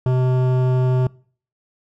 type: tone with hard clipping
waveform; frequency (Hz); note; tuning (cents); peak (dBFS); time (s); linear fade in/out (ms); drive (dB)
triangle; 127.7; C3; -42; -17; 0.06-1.07; 2; 18
effects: noise-tail reverb RT60 0.5 s tail -24 dB re dry